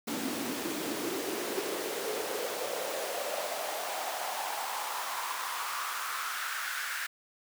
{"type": "noise with high-pass filter sweep", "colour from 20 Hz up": "pink", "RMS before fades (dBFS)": -35, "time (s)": [0.07, 7.07], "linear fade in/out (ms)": 10, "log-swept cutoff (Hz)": [250, 1600], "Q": 3.8, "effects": []}